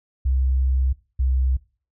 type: tone pair in turn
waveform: sine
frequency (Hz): 65.41 / 64.88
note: C2 / C2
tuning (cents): 0 / -14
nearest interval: unison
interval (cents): 14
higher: first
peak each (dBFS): -16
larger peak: neither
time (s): 0.25-0.93 / 1.19-1.57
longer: first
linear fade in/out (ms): 10
effects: noise-tail reverb RT60 0.4 s tail -22 dB re dry + tanh soft clip ceiling -12 dBFS